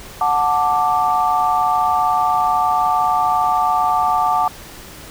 sine chord, D major, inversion first, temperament just, 734.2 / 881 / 1174.7 Hz, F#5 / A5 / D6, -14 / +2 / 0 cents, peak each -18 dBFS, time 0.21-4.48 s, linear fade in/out 2 ms, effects pink hiss -37 dBFS RMS until 5.1 s

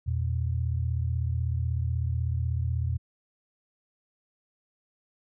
sine tone pair together, 83.1 / 119.3 Hz, E2 / A#2, +15 / +41 cents, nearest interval tritone, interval 626 cents, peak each -27 / -29 dBFS, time 0.06-2.98 s, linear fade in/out 20 ms, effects none

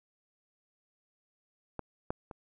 clicks, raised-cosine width 1 ms, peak -22 / -18 / -29 dBFS, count 3, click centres 1.793 / 2.105 / 2.312 s, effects none

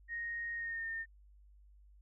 sine tone with pitch glide, 1864.7 to 1820 Hz, A#6 to A#6, 0 to -42 cents, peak -37 dBFS, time 0.08-1.06 s, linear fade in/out 50 ms, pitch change -42 cents, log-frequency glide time 0.55-0.87 s, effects added 50 Hz sine -58 dBFS peak until 2.01 s

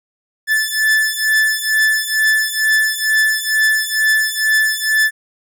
45% pulse beating tone pair, 1746 / 1748.2 Hz, A6 / A6, -14 / -12 cents, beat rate 2.2 Hz, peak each -16 dBFS, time 0.47-5.11 s, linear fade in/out 50 ms, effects none

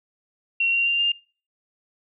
sine tone with pitch steps, 2737 / 2759 / 2782 / 2804 Hz, F7 / F7 / F7 / F7, -36 / -22 / -7 / +6 cents, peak -18 dBFS, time 0.6-1.12 s, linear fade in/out 5 ms, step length 130 ms, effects noise-tail reverb RT60 0.4 s tail -23 dB re dry

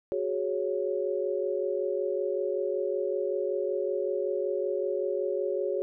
sine chord, F# suspended second, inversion none, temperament equal, 370 / 415.3 / 554.4 Hz, F#4 / G#4 / C#5, 0 / 0 / 0 cents, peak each -31 dBFS, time 0.12-5.82 s, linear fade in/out 0 ms, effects none

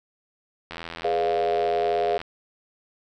click train, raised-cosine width 0.3 ms, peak -18 dBFS, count 127, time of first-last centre 0.71-2.215 s, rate 83.7 Hz
sine chord, G# diminished seventh, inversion none, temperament equal with one note detuned, 415.3 / 493.9 / 587.3 / 700.5 Hz, G#4 / B4 / D5 / F5, 0 / 0 / 0 / +5 cents, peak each -25 / -29 / -30 / -24 dBFS, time 1.04-2.18 s, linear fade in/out 10 ms
effects none

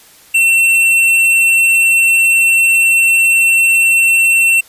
sine tone with hard clipping, 2703 Hz, E7, 43 cents sharp, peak -9 dBFS, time 0.34-4.61 s, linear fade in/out 10 ms, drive 9 dB, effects white hiss -43 dBFS RMS until 4.68 s + resampled to 32000 Hz

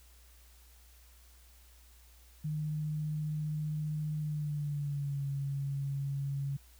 sine tone with pitch glide, 152.5 to 139.04 Hz, D#3 to C#3, -34 to +6 cents, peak -32 dBFS, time 2.44-6.57 s, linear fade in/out 10 ms, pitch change -160 cents, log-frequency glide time 4.19-5.26 s, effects added 60 Hz sine -57 dBFS peak until 6.79 s + white hiss -63 dBFS RMS until 6.79 s

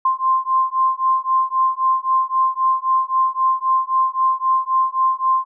sine beating tone pair, 1046.5 / 1050.3 Hz, C6 / C6, 0 / +6 cents, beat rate 3.8 Hz, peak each -18 dBFS, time 0.05-5.45 s, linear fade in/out 5 ms, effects none

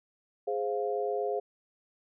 sine chord, F minor, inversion first, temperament equal, 415.3 / 523.3 / 698.5 Hz, Ab4 / C5 / F5, 0 / 0 / 0 cents, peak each -31 / -34 / -34 dBFS, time 0.47-1.4 s, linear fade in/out 10 ms, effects none

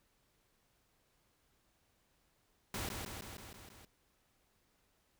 pink noise with echo, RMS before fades -40 dBFS, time 2.74-2.89 s, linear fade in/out 2 ms, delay 160 ms, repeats 6, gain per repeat -3 dB, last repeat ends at 3.85 s, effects pink hiss -75 dBFS RMS until 5.19 s

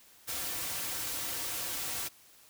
white noise with comb filter, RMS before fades -36 dBFS, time 0.27-2.09 s, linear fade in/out 20 ms, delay 4.8 ms, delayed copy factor -0.5, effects white hiss -59 dBFS RMS until 2.49 s

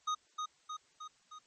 square tone with echo, 1244.5 Hz, D#6, in tune, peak -32 dBFS, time 0.07-0.15 s, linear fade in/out 10 ms, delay 310 ms, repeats 4, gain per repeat -4 dB, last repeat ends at 1.39 s, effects white hiss -69 dBFS RMS until 1.46 s + MP3 32 kbps

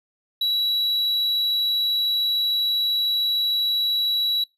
triangle tone, 3911 Hz, B7, 18 cents flat, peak -18 dBFS, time 0.41-4.44 s, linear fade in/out 5 ms, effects noise-tail reverb RT60 0.2 s tail -20 dB re dry + resampled to 32000 Hz

